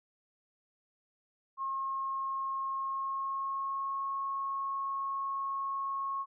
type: tone with pitch glide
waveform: sine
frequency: 1078 to 1093 Hz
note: C#6 to C#6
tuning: -49 to -25 cents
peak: -32 dBFS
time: 1.57-6.26 s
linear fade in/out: 50 ms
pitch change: +24 cents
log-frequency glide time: 2.71-4.07 s
effects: none